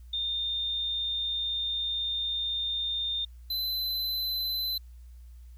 sine / square tone pair in turn, 3629 / 4039 Hz, A#7 / B7, -47 / +38 cents, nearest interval major second, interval 185 cents, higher second, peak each -28 / -29 dBFS, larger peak first, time 0.13-3.25 / 3.5-4.78 s, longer first, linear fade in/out 5 ms, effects added 60 Hz sine -45 dBFS peak until 5.57 s + white hiss -69 dBFS RMS until 5.57 s

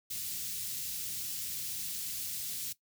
white band-stop noise, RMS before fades -38 dBFS, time 0.1-2.73 s, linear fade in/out 10 ms, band 170 to 3600 Hz, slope 12 dB/octave, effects noise-tail reverb RT60 0.1 s tail -17 dB re dry + high-pass 80 Hz 12 dB/octave

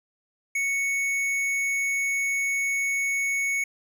sine tone with tanh clipping, 2217 Hz, C#7, in tune, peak -25 dBFS, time 0.55-3.64 s, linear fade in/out 5 ms, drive 13 dB, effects none

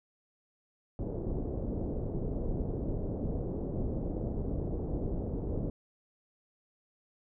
pink low-pass noise, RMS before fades -34 dBFS, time 0.99-5.7 s, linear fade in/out 2 ms, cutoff 530 Hz, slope 24 dB/octave, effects none

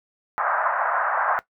white band-pass noise, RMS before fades -23 dBFS, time 0.38-1.39 s, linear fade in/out 0 ms, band 620 to 1600 Hz, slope 48 dB/octave, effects noise-tail reverb RT60 0.1 s tail -17 dB re dry

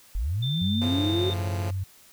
sine linear sweep, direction up, 38.89 to 379.4 Hz, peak -24 dBFS, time 0.15-1.3 s, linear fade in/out 0 ms
sine tone with pitch glide, 3570 to 3626 Hz, A7 to A#7, +24 to -49 cents, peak -30 dBFS, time 0.42-1.34 s, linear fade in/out 10 ms, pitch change +27 cents, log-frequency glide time 0.7-0.92 s
sine tone, 95.1 Hz, F#2, 48 cents sharp, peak -26 dBFS, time 0.61-1.84 s, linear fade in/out 10 ms
10% pulse chord, A augmented, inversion none, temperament equal with one note detuned, 110 / 138.59 / 173.21 Hz, A2 / C#3 / E#3, 0 / 0 / -14 cents, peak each -29 / -32 / -28 dBFS, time 0.81-1.71 s, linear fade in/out 10 ms
effects white hiss -54 dBFS RMS until 2.12 s

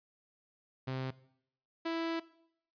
sawtooth tone pair in turn, 131 / 330.1 Hz, C3 / E4, +2 / +2 cents, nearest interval octave + major third, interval 1600 cents, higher second, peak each -31 / -29 dBFS, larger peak second, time 0.87-1.11 / 1.85-2.2 s, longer second, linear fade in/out 10 ms, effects noise-tail reverb RT60 0.7 s tail -19 dB re dry + resampled to 11025 Hz

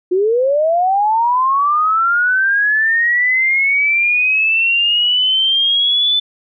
sine linear sweep, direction up, 351.3 to 3520 Hz, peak -11 dBFS, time 0.11-6.2 s, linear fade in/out 10 ms, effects none

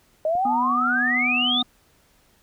sine exponential sweep, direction up, 610 to 3700 Hz, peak -19 dBFS, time 0.25-1.62 s, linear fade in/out 2 ms
click, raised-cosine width 2 ms, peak -27 dBFS, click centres 0.353 s
harmonic tone, 246.9 Hz, B3, in tune, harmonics 1 / 3 / 5, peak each -26 / -31 / -33 dBFS, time 0.45-1.63 s, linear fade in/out 5 ms
effects pink hiss -60 dBFS RMS until 2.42 s

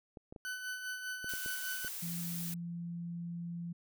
clicks, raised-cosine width 2 ms, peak -34 dBFS, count 7, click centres 0.172 / 0.325 / 0.362 / 1.244 / 1.337 / 1.461 / 1.847 s
40% pulse tone with tremolo, 1504 Hz, F#6, 28 cents sharp, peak -36 dBFS, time 0.45-1.88 s, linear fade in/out 0 ms, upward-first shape sine, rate 5 Hz, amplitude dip 50%
blue noise, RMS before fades -42 dBFS, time 1.29-2.54 s, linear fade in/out 2 ms
sine tone, 171.2 Hz, F3, 34 cents flat, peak -38 dBFS, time 2.02-3.73 s, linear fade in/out 10 ms
effects none

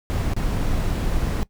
brown noise with dropouts, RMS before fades -22 dBFS, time 0.1-1.43 s, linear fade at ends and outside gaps 0 ms, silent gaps 0.334-0.365 s, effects noise-tail reverb RT60 0.1 s tail -20 dB re dry

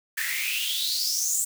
white noise with high-pass filter sweep, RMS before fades -27 dBFS, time 0.17-1.45 s, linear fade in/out 10 ms, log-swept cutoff 1700 to 7900 Hz, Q 8.2, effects none

